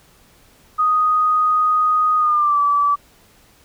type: tone with pitch glide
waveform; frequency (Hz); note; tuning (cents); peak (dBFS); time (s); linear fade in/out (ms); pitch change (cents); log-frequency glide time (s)
sine; 1244.5 to 1154.5; D#6 to D6; 0 to -30; -13; 0.78-2.96; 20; -130; 2.17-2.6
effects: pink hiss -52 dBFS RMS until 3.64 s